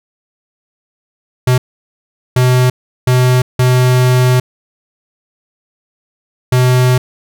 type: tone bursts at uneven times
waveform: square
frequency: 126.4 Hz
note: B2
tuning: 41 cents sharp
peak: -8 dBFS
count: 5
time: 1.47-1.58 / 2.36-2.7 / 3.07-3.42 / 3.59-4.4 / 6.52-6.98 s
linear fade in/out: 5 ms
effects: none